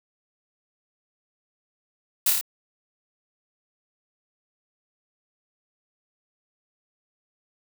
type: noise with echo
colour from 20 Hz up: blue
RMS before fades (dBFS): -20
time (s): 2.26-2.3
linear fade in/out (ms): 5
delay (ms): 28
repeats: 4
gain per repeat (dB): -2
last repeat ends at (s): 2.412
effects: none